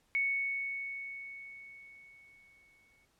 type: tone with exponential decay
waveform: sine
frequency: 2217 Hz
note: C#7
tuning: in tune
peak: -27 dBFS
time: 0.15-3.05 s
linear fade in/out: 0 ms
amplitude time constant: 630 ms
effects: pink hiss -72 dBFS RMS until 3.19 s + low-pass 12000 Hz 12 dB/octave